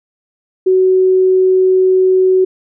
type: tone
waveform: sine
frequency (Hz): 373.8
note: F#4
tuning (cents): +18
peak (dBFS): -7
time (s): 0.66-2.45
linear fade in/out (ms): 10
effects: none